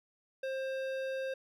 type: tone with hard clipping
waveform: sine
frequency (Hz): 530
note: C5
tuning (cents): +22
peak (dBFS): -36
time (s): 0.43-1.34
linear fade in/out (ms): 5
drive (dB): 13
effects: none